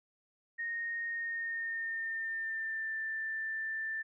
sine tone with pitch glide, 1856 to 1775.3 Hz, A#6 to A6, -8 to +15 cents, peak -34 dBFS, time 0.58-4.03 s, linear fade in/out 20 ms, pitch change -77 cents, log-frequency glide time 1.07-2.96 s, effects none

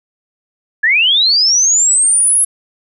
sine linear sweep, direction up, 1661.2 to 10880 Hz, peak -8 dBFS, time 0.83-2.45 s, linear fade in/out 10 ms, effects none

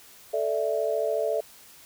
sine chord, A suspended fourth, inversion none, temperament equal with one note detuned, 440 / 587.3 / 661.2 Hz, A4 / D5 / E5, 0 / 0 / +5 cents, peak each -28 dBFS, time 0.33-1.41 s, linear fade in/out 10 ms, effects white hiss -51 dBFS RMS until 1.85 s

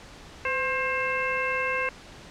harmonic tone with a mistuned harmonic, 532 Hz, C5, 29 cents sharp, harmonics 1 / 2 / 3 / 4 / 5, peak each -31 / -31 / -31 / -31 / -31 dBFS, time 0.45-1.89 s, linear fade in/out 2 ms, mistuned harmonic 1, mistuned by -67 cents, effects pink hiss -46 dBFS RMS until 2.3 s + low-pass 6000 Hz 12 dB/octave

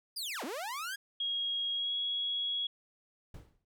sawtooth linear two-way sweep, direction down then up, 5050 to 220 to 1668 Hz, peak -33 dBFS, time 0.16-0.96 s, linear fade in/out 10 ms, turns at 0.44 s
sine tone with pitch glide, 3282 to 3332 Hz, G#7 to G#7, -21 to +5 cents, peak -31 dBFS, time 1.2-2.67 s, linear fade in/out 5 ms, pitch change +26 cents, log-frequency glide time 1.74-1.94 s
brown noise with exponential decay, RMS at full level -44 dBFS, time 3.34-3.65 s, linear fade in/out 5 ms, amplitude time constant 66 ms
effects none

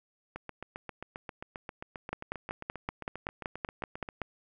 two click trains, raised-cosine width 0.5 ms, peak -18 / -24 dBFS, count 12 / 29, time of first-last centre 2.13-4.217 / 0.36-4.088 s, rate 5.27 / 7.51 Hz, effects none

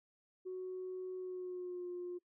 sine tone with pitch glide, 370.1 to 355.4 Hz, F#4 to F4, 0 to +30 cents, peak -39 dBFS, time 0.45-2.19 s, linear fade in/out 20 ms, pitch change -70 cents, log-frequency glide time 1.17-1.88 s, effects noise-tail reverb RT60 0.1 s tail -23 dB re dry + tanh soft clip ceiling -36 dBFS

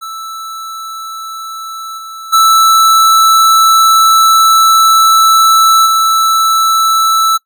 square tone with level steps, 1318.5 Hz, E6, in tune, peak -22 / -25 / -5 / -8 dBFS, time 0.01-7.38 s, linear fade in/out 20 ms, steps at 1.97 / 2.32 / 5.85 s, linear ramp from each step 20 ms, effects noise-tail reverb RT60 0.1 s tail -22 dB re dry

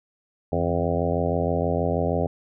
harmonic tone with a mistuned harmonic, 86.3 Hz, F2, 20 cents flat, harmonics 1 / 2 / 3 / 4 / 5 / 6 / 7 / 8 / 9, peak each -28 / -28 / -30 / -33 / -29 / -29 / -29 / -31 / -34 dBFS, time 0.52-2.27 s, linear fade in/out 5 ms, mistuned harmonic 2, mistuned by -84 cents, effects none

